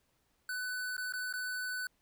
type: tone with dropouts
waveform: square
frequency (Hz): 1498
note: F#6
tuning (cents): +21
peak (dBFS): -36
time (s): 0.49-1.87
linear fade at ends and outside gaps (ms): 2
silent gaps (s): 0.967-0.979 / 1.124-1.136 / 1.327-1.337
effects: pink hiss -75 dBFS RMS until 2.01 s